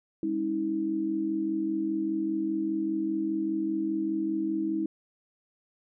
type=tone cluster; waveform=sine; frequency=202.5 / 276 / 321 Hz; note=G#3 / C#4 / E4; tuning=-43 / -7 / -46 cents; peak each=-35 / -36 / -27 dBFS; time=0.23-4.86 s; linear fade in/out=2 ms; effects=none